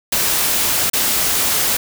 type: noise with dropouts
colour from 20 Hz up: white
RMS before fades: -17 dBFS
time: 0.12-1.77 s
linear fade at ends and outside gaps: 5 ms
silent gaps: 0.899-0.933 s
effects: none